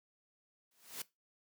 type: noise with exponential growth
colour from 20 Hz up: white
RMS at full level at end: -39 dBFS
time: 0.71-1.02 s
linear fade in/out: 5 ms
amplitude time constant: 67 ms
effects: noise-tail reverb RT60 0.2 s tail -19 dB re dry + high-pass 150 Hz 12 dB/octave